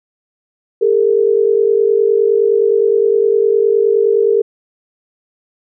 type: tone pair together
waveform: sine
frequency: 405.9 / 455.6 Hz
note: G#4 / A#4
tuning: -40 / -40 cents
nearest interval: major second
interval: 200 cents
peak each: -12 dBFS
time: 0.81-4.42 s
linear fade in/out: 10 ms
effects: none